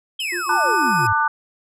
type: exponential sweep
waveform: sine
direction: down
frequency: 3278 to 93 Hz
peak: -23 dBFS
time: 0.19-1.13 s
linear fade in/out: 5 ms
type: tone with pitch glide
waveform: 15% pulse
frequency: 2577 to 2528 Hz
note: E7 to D#7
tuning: -40 to +27 cents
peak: -22 dBFS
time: 0.2-1.07 s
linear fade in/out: 2 ms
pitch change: -33 cents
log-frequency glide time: 0.4-0.95 s
type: tone with tremolo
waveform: triangle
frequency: 351.4 Hz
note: F4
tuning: 11 cents sharp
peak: -25 dBFS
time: 0.32-1.06 s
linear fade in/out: 5 ms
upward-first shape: sine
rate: 5.9 Hz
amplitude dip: 100%
type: harmonic tone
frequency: 297.4 Hz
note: D4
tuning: 22 cents sharp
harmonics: 3 / 4 / 5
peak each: -20 / -20 / -20 dBFS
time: 0.49-1.28 s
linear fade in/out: 5 ms
effects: none